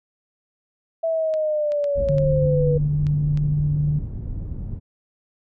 sine linear sweep, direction down, 659.3 to 482.6 Hz, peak -19 dBFS, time 1.03-2.78 s, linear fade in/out 10 ms
clicks, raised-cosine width 0.2 ms, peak -23 dBFS, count 7, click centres 1.339 / 1.72 / 1.842 / 2.087 / 2.183 / 3.068 / 3.374 s
pink low-pass noise, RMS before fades -29 dBFS, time 1.95-4.8 s, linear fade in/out 20 ms, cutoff 150 Hz, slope 12 dB/octave
sine tone, 147.5 Hz, D3, 8 cents sharp, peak -18 dBFS, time 2.09-3.99 s, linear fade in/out 5 ms
effects none

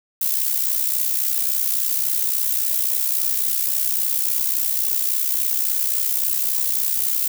violet noise with amplitude modulation, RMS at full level -18 dBFS, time 0.21-7.28 s, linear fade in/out 5 ms, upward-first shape sine, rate 63.6 Hz, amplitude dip 65%, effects none

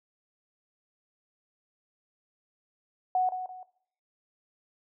sine tone with echo, 739 Hz, F#5, 2 cents flat, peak -22 dBFS, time 3.15-3.29 s, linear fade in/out 2 ms, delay 170 ms, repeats 2, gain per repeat -9 dB, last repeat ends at 3.63 s, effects noise-tail reverb RT60 0.6 s tail -17 dB re dry

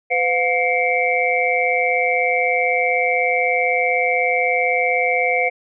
sine tone cluster, 506 / 713 / 2130 / 2294 Hz, B4 / F5 / C7 / D7, +42 / +36 / +30 / -41 cents, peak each -21 dBFS, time 0.1-5.5 s, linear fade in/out 20 ms, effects none

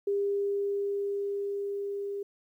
sine tone with level ramp, 401.6 Hz, G4, 42 cents sharp, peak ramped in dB -25 to -32 dBFS, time 0.07-2.23 s, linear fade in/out 5 ms, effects 11-bit

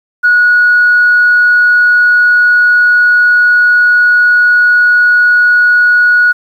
sine tone, 1458 Hz, F#6, 26 cents flat, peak -3 dBFS, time 0.23-6.33 s, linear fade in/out 20 ms, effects tanh soft clip ceiling 0 dBFS + 7-bit

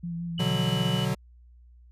sine tone with vibrato, 170 Hz, F3, 46 cents flat, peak -30 dBFS, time 0.03-0.97 s, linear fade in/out 10 ms, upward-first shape sine, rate 5.8 Hz, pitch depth 24 cents each way
sine tone, 2960 Hz, F#7, in tune, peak -32 dBFS, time 0.38-1.05 s, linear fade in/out 2 ms
square chord, B minor, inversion none, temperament equal, 123.47 / 146.83 / 185 Hz, B2 / D3 / F#3, 0 / 0 / 0 cents, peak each -30 dBFS, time 0.39-1.15 s, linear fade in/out 10 ms
effects added 60 Hz sine -50 dBFS peak until 1.91 s + resampled to 32000 Hz

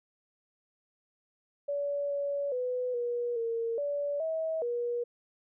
sine tone with pitch steps, 571 / 567 / 500 / 480.5 / 459.7 / 575 / 643 / 479.2 Hz, D5 / C#5 / B4 / B4 / A#4 / D5 / E5 / A#4, -49 / +39 / +21 / -48 / -24 / -37 / -43 / +48 cents, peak -29 dBFS, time 1.68-5.04 s, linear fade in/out 10 ms, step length 420 ms, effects none

